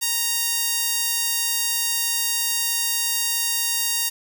sawtooth tone with high-pass filter, 932.3 Hz, A#5, in tune, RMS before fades -23 dBFS, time 0.01-4.1 s, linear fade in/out 20 ms, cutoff 5000 Hz, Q 0.51, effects none

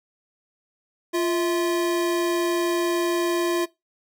square tone pair together, 346.6 / 651 Hz, F4 / E5, -13 / -22 cents, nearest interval major seventh, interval 1091 cents, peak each -22 / -31 dBFS, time 1.13-3.66 s, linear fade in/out 20 ms, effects noise-tail reverb RT60 0.2 s tail -20 dB re dry

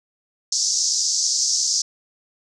pink band-pass noise, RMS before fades -21 dBFS, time 0.52-1.82 s, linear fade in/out 5 ms, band 5000 to 6800 Hz, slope 48 dB/octave, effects none

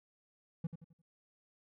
triangle tone with echo, 164.81 Hz, E3, in tune, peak -31 dBFS, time 0.64-0.67 s, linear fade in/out 5 ms, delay 87 ms, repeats 4, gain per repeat -9 dB, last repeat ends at 1.018 s, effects none

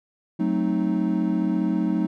triangle chord, F# diminished seventh, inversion none, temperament equal, 185 / 220 / 261.6 / 311.1 Hz, F#3 / A3 / C4 / Eb4, 0 / 0 / 0 / 0 cents, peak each -23 / -24 / -27 / -23 dBFS, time 0.39-2.07 s, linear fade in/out 10 ms, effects none

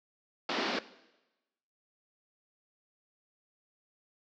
pink band-pass noise, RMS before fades -33 dBFS, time 0.49-0.79 s, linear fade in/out 2 ms, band 210 to 5100 Hz, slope 48 dB/octave, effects noise-tail reverb RT60 1.0 s tail -17 dB re dry

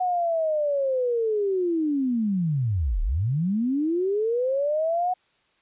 sine linear two-way sweep, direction down then up, 740 to 33.3 to 740 Hz, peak -21 dBFS, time 0-5.14 s, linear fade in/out 10 ms, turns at 3.02 s, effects white hiss -65 dBFS RMS until 5.61 s + resampled to 8000 Hz

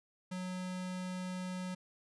square tone with notch filter, 183.5 Hz, F#3, 14 cents flat, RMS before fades -40 dBFS, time 0.31-1.75 s, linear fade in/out 10 ms, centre 370 Hz, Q 1.3, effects resampled to 24000 Hz

